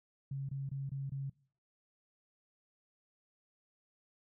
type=tone bursts; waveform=sine; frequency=137.1 Hz; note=C#3; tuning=19 cents flat; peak=-36 dBFS; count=5; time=0.31-1.298 s; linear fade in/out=5 ms; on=180 ms; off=22 ms; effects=noise-tail reverb RT60 0.5 s tail -23 dB re dry